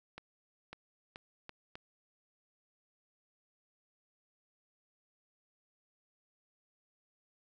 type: accelerating click train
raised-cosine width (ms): 0.3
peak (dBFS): -29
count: 5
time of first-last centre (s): 0.18-1.755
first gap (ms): 550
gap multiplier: 0.78
effects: none